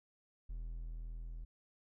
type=tone with level ramp; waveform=triangle; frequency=41 Hz; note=E1; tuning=9 cents flat; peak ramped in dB=-38 to -41 dBFS; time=0.49-1.45 s; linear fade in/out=10 ms; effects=none